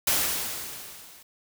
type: noise with level ramp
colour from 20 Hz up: white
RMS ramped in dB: -22 to -51 dBFS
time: 0.07-1.23 s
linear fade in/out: 5 ms
effects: none